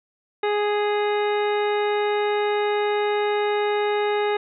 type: harmonic tone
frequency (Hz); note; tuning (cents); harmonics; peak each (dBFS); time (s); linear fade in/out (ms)
415.3; G#4; 0; 1 / 2 / 3 / 4 / 5 / 6 / 7 / 9; -21 / -26 / -33 / -34 / -33 / -39 / -40 / -38; 0.43-4.37; 5
effects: none